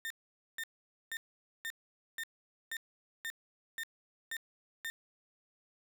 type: tone bursts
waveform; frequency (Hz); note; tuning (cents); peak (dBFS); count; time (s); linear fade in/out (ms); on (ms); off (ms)
35% pulse; 1816; A#6; -46; -35; 10; 0.05-4.9; 0; 53; 480
effects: none